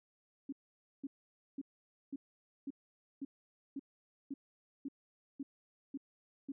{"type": "tone bursts", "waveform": "sine", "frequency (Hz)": 276.3, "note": "C#4", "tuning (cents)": -6, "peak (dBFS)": -38, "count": 12, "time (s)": [0.49, 6.52], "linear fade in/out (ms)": 5, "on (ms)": 35, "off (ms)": 510, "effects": []}